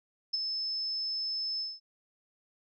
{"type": "tone with ADSR envelope", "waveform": "sine", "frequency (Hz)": 5240, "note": "E8", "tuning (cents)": -11, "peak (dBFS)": -25, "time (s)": [0.33, 1.8], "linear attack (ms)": 12, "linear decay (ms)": 19, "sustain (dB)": -6, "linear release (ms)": 200, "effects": []}